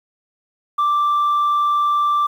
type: tone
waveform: sine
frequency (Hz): 1174.7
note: D6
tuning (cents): 0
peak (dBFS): -12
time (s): 0.78-2.27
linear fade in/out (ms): 10
effects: tanh soft clip ceiling -13 dBFS + 8-bit